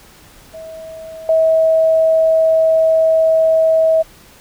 sine tone with level steps, 644 Hz, E5, 41 cents flat, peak -29 / -9 dBFS, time 0.53-4.03 s, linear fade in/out 20 ms, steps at 1.29 s, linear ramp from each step 2 ms, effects pink hiss -44 dBFS RMS until 4.4 s

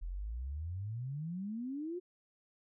sine exponential sweep, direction up, 40.24 to 368.7 Hz, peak -37 dBFS, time 0.01-2 s, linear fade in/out 20 ms, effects none

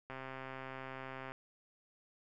click train, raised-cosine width 0.5 ms, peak -30 dBFS, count 162, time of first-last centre 0.1-1.32 s, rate 132 Hz, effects none

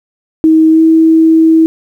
sine tone with pitch glide, 318 to 322.6 Hz, D#4 to E4, +38 to -37 cents, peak -3 dBFS, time 0.44-1.66 s, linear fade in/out 0 ms, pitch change +25 cents, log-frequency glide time 0.7-0.81 s, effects 7-bit

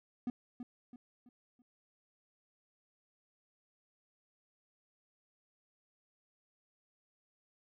triangle tone with echo, 245 Hz, B3, 14 cents flat, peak -31 dBFS, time 0.27-0.3 s, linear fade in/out 2 ms, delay 330 ms, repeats 4, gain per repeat -8 dB, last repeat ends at 1.62 s, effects none

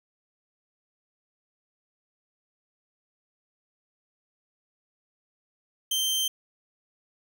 sawtooth tone, 3131 Hz, G7, 3 cents flat, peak -21 dBFS, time 5.91-6.28 s, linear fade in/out 5 ms, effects none

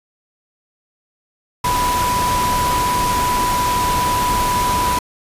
sine tone in noise, 987.8 Hz, B5, in tune, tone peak -16 dBFS, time 1.64-4.99 s, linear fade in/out 5 ms, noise pink, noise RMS -22 dBFS, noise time 1.64-4.99 s, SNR +3 dB, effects resampled to 32000 Hz

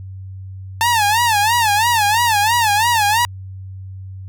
sawtooth tone with vibrato, 886 Hz, A5, 12 cents sharp, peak -9 dBFS, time 0.81-3.25 s, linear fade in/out 0 ms, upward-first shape sine, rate 3 Hz, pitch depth 150 cents each way, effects added 95 Hz sine -29 dBFS peak until 4.28 s

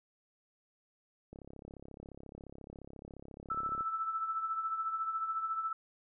click train, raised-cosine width 2 ms, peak -35 dBFS, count 86, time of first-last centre 1.33-3.808 s, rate 34.3 Hz
sine tone with tremolo, 1318.5 Hz, E6, in tune, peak -30 dBFS, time 3.5-5.73 s, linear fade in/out 5 ms, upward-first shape triangle, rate 14 Hz, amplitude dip 65%
effects none

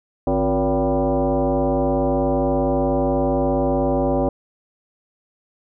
sine tone with frequency modulation, 151.8 Hz, D#3, 42 cents flat, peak -16 dBFS, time 0.27-4.29 s, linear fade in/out 2 ms, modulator 208 Hz, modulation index 3, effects none

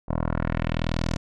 10% pulse tone with low-pass filter sweep, 40.7 Hz, E1, 21 cents flat, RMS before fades -26 dBFS, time 0.08-1.17 s, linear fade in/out 10 ms, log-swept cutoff 870 to 6600 Hz, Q 1.6, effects none

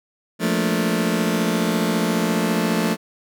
sawtooth chord, Bb major seventh, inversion second, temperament just, 174.81 / 218.5 / 233.1 / 291.4 Hz, F3 / A3 / Bb3 / D4, +2 / -12 / 0 / -13 cents, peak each -19 / -18 / -22 / -23 dBFS, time 0.39-2.97 s, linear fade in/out 50 ms, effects none

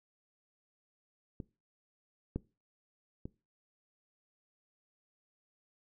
clicks, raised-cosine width 3 ms, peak -28 / -21 / -28 dBFS, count 3, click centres 1.402 / 2.36 / 3.255 s, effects noise-tail reverb RT60 0.3 s tail -21 dB re dry

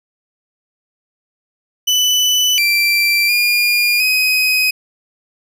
30% pulse tone with pitch steps, 2989 / 2352 / 2420 / 2517 Hz, F#7 / D7 / D#7 / D#7, +17 / +2 / -49 / +19 cents, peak -9 dBFS, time 1.87-4.71 s, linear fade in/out 10 ms, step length 710 ms, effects none

